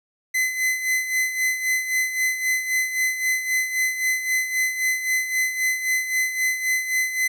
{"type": "tone with tremolo", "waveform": "45% pulse", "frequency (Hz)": 2033, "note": "B6", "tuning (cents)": 50, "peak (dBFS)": -18, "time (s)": [0.34, 7.28], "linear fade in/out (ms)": 10, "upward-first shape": "sine", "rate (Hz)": 3.8, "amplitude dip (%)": 65, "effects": []}